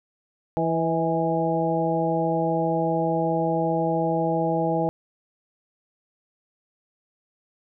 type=harmonic tone with a mistuned harmonic; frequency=164.81 Hz; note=E3; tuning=in tune; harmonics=1 / 2 / 3 / 4 / 5; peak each=-27 / -27 / -27 / -27 / -27 dBFS; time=0.57-4.89 s; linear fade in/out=0 ms; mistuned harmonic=4; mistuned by=-33 cents; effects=none